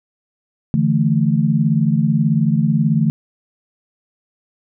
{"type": "chord", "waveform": "sine", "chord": "D suspended second", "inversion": "none", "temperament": "just", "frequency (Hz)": [146.83, 165.19, 220.2], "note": ["D3", "E3", "A3"], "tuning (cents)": [0, 4, 2], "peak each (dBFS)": -17, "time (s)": [0.74, 3.1], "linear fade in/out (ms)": 0, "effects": []}